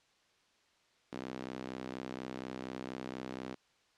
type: tone with high-pass filter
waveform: sawtooth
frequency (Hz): 64.2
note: C2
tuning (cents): -32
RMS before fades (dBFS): -43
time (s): 1.12-3.55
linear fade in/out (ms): 10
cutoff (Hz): 260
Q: 1.5
effects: white hiss -70 dBFS RMS until 3.97 s + low-pass 5000 Hz 12 dB/octave